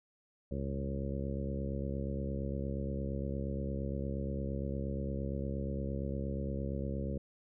harmonic tone with a mistuned harmonic, 68.6 Hz, C#2, 17 cents flat, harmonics 1 / 2 / 3 / 4 / 5 / 6 / 7 / 8, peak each -38 / -40 / -40 / -46 / -46 / -48 / -46 / -45 dBFS, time 0.51-7.18 s, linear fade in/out 5 ms, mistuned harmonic 1, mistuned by +36 cents, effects none

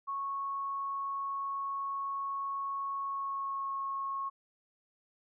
sine tone with pitch glide, 1103 to 1093.5 Hz, C#6 to C#6, -9 to -24 cents, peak -33 dBFS, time 0.07-4.3 s, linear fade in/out 20 ms, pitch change -15 cents, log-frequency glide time 3.01-3.74 s, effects none

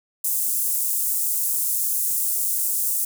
pink high-pass noise, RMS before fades -23 dBFS, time 0.24-3.05 s, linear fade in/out 5 ms, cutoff 8600 Hz, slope 24 dB/octave, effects none

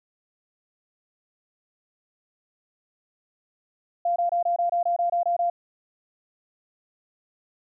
sine tone bursts, 694 Hz, F5, 11 cents flat, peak -20 dBFS, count 11, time 4.05-5.5 s, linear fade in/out 5 ms, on 110 ms, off 24 ms, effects none

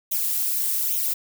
violet noise with flanger, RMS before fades -24 dBFS, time 0.11-1.14 s, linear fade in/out 10 ms, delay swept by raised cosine 0.31 to 3.61 ms, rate 1.2 Hz, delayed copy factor +0.8, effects none

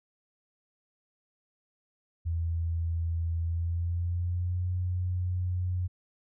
sine tone with pitch glide, 83.3 to 90.32 Hz, E2 to F#2, +19 to -41 cents, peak -27 dBFS, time 2.25-5.88 s, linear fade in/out 20 ms, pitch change +140 cents, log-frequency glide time 3.42-4.69 s, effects none

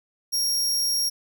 sawtooth tone, 5588 Hz, F8, in tune, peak -19 dBFS, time 0.32-1.1 s, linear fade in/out 20 ms, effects none

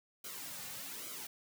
white noise with flanger, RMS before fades -45 dBFS, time 0.24-1.27 s, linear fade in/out 5 ms, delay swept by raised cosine 1.1 to 3.1 ms, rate 1.2 Hz, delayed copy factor -0.8, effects none

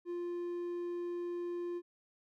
triangle tone, 349.2 Hz, F4, in tune, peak -34 dBFS, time 0.05-1.82 s, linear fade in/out 50 ms, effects none

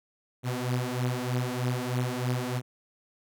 sawtooth beating tone pair, 123.47 / 126.67 Hz, B2 / B2, 0 / +44 cents, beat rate 3.2 Hz, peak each -26 / -27 dBFS, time 0.43-2.62 s, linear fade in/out 50 ms, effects none

